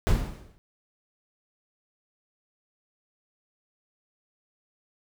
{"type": "noise with exponential decay", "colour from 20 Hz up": "brown", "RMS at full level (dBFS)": -19, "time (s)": [0.07, 0.58], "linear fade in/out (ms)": 0, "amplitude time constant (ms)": 110, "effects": []}